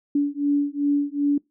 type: beating tone pair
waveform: sine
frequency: 285.8 / 288.4 Hz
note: D4 / D4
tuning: -47 / -31 cents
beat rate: 2.6 Hz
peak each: -22 dBFS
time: 0.15-1.38 s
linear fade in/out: 5 ms
effects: noise-tail reverb RT60 0.2 s tail -24 dB re dry